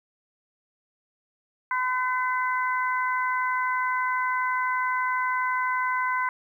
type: harmonic tone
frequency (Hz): 507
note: B4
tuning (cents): +45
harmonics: 2 / 3 / 4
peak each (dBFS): -25 / -29 / -31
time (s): 1.71-6.29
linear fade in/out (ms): 2
effects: 10-bit